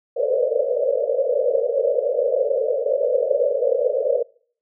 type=band-pass noise; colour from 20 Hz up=white; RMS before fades=-20 dBFS; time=0.16-4.23 s; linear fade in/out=10 ms; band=460 to 590 Hz; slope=96 dB/octave; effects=noise-tail reverb RT60 0.5 s tail -24 dB re dry